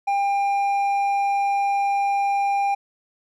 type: tone with hard clipping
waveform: sine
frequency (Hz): 799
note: G5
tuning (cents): +33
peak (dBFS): -20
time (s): 0.07-2.75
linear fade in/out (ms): 10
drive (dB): 5
effects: none